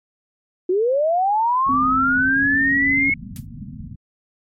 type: linear sweep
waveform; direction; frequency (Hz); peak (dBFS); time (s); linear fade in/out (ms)
sine; up; 349.2 to 2200; -15; 0.69-3.14; 5
type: low-pass noise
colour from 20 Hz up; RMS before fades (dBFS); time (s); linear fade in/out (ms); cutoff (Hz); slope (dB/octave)
white; -34; 1.66-3.96; 10; 250; 96
type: tone with pitch glide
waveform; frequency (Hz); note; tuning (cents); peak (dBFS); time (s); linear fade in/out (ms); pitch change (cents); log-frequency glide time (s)
sine; 261.6 to 275.4; C4 to C#4; 0 to -11; -21; 1.69-3.1; 2; +89; 2.19-2.38
type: noise with exponential decay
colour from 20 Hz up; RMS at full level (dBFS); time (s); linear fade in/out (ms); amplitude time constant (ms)
blue; -33; 3.36-3.46; 1; 21
effects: MP3 64 kbps